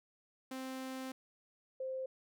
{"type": "tone pair in turn", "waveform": ["sawtooth", "sine"], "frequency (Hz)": [261.6, 523.2], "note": ["C4", "C5"], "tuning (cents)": [0, 0], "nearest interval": "octave", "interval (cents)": 1200, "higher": "second", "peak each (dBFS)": [-37, -37], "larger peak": "neither", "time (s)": [[0.51, 1.12], [1.8, 2.06]], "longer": "first", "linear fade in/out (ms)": 5, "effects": []}